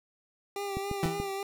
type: tone with vibrato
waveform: 25% pulse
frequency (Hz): 396.5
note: G4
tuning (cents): +20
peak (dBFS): -29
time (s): 0.56-1.43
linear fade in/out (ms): 2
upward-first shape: sine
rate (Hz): 3.6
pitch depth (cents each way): 33
type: click train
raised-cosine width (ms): 3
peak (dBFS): -20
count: 4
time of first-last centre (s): 0.77-1.2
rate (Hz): 6.97
type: tone with exponential decay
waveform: 30% pulse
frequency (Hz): 164.81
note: E3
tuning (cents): 0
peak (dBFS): -22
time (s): 1.03-1.32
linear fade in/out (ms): 2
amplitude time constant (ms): 61
effects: none